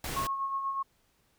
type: noise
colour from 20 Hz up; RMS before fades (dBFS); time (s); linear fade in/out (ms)
pink; -36; 0.04-0.27; 2
type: tone with tremolo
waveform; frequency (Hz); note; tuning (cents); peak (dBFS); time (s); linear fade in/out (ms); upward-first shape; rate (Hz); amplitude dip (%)
sine; 1090; C#6; -29; -28; 0.16-0.83; 10; sine; 8.2; 45
effects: pink hiss -70 dBFS RMS until 1.38 s